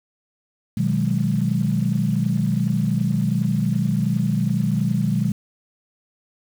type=chord; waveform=sine; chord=G# minor seventh; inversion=first; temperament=equal; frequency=123.47 / 155.56 / 185 / 207.7 Hz; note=B2 / D#3 / F#3 / G#3; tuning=0 / 0 / 0 / 0 cents; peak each=-23 dBFS; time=0.77-5.32 s; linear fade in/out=5 ms; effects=tanh soft clip ceiling -7 dBFS + 7-bit